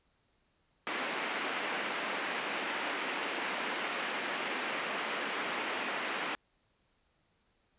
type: band-pass noise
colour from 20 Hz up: white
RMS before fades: -36 dBFS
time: 0.87-6.35 s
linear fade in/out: 0 ms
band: 220 to 2700 Hz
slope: 24 dB/octave
effects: pink hiss -74 dBFS RMS until 7.78 s + resampled to 8000 Hz